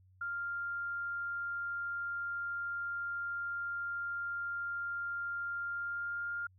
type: tone with pitch glide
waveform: sine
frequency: 1396.9 to 1405.8 Hz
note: F6 to F6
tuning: 0 to +11 cents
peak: -35 dBFS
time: 0.21-6.47 s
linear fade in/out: 5 ms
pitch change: +11 cents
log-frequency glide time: 5.65-6.32 s
effects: added 93 Hz sine -61 dBFS peak until 6.58 s